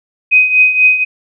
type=tone with tremolo; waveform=sine; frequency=2510 Hz; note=D#7; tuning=15 cents sharp; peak=-3 dBFS; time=0.31-1.05 s; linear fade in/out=20 ms; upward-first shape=triangle; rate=4.1 Hz; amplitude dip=75%; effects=none